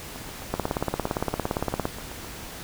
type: two click trains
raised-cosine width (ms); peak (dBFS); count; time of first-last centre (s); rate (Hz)
1; -10 / -24; 24 / 17; 0.54-1.854 / 0.16-2.246; 17.5 / 7.67
effects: pink hiss -39 dBFS RMS until 2.63 s